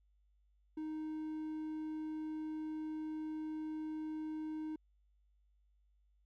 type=tone; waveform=triangle; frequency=311.1 Hz; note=D#4; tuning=in tune; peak=-37 dBFS; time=0.77-4.76 s; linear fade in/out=5 ms; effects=added 50 Hz sine -69 dBFS peak until 6.25 s